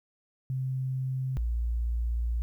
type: tone pair in turn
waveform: sine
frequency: 130.81 / 58.27 Hz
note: C3 / A#1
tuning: 0 / 0 cents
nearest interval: octave + major second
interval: 1400 cents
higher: first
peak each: -28 / -26 dBFS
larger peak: second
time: 0.5-1.37 / 1.37-2.42 s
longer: second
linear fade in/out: 0 ms
effects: 11-bit